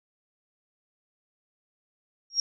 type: tone with exponential growth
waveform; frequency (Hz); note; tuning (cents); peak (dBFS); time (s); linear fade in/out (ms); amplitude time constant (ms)
sine; 5588; F8; 0; -17; 2.3-2.4; 2; 21
effects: none